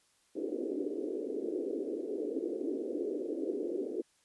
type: band-pass noise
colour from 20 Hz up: white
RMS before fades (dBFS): -36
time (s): 0.35-4.02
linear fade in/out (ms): 10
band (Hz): 280 to 460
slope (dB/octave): 48
effects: white hiss -70 dBFS RMS until 4.24 s + resampled to 24000 Hz